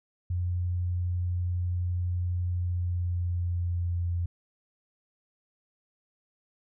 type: tone with pitch glide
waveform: sine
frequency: 88.8 to 86.77 Hz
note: F2 to F2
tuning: +29 to -11 cents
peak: -26 dBFS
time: 0.3-4.26 s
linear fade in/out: 5 ms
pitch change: -40 cents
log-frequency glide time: 2.49-4.15 s
effects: none